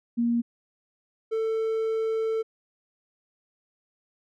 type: tone pair in turn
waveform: sine / triangle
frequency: 235.7 / 444.9 Hz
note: A#3 / A4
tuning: +19 / +19 cents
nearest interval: major seventh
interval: 1100 cents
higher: second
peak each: -21 / -22 dBFS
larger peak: first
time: 0.17-0.42 / 1.31-2.43 s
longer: second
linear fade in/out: 20 ms
effects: none